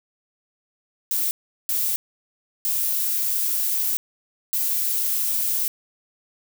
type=noise bursts at uneven times; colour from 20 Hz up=violet; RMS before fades=-23 dBFS; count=4; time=1.11-1.31 / 1.69-1.96 / 2.65-3.97 / 4.53-5.68 s; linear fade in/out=0 ms; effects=none